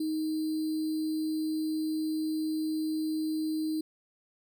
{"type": "tone with sample-and-hold", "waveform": "sine", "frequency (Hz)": 312.9, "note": "D#4", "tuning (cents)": 10, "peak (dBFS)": -28, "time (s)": [0, 3.81], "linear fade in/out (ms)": 5, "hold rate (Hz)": 4410, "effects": []}